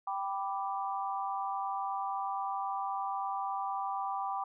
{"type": "chord", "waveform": "sine", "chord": "G major", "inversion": "none", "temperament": "equal", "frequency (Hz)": [784, 987.8, 1174.7], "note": ["G5", "B5", "D6"], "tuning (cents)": [0, 0, 0], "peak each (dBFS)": [-35, -38, -38], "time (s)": [0.07, 4.44], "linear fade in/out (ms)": 5, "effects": []}